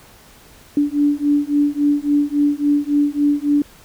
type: beating tone pair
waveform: sine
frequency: 288.7 / 292.3 Hz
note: D4 / D4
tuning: -30 / -8 cents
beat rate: 3.6 Hz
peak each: -17 dBFS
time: 0.77-3.62 s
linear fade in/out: 2 ms
effects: pink hiss -46 dBFS RMS until 3.84 s